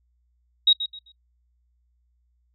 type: tone with echo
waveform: sine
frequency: 3798 Hz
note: A#7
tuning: 32 cents sharp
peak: -13 dBFS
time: 0.67-0.73 s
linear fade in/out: 5 ms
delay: 130 ms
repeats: 3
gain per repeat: -12 dB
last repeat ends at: 1.12 s
effects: noise-tail reverb RT60 0.1 s tail -23 dB re dry + added 60 Hz sine -64 dBFS peak until 2.54 s